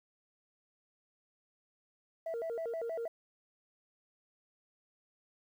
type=tone with vibrato; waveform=sine; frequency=552 Hz; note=C#5; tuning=7 cents flat; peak=-33 dBFS; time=2.26-3.08 s; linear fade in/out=5 ms; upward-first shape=square; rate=6.3 Hz; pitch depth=300 cents each way; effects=tanh soft clip ceiling -33 dBFS + 11-bit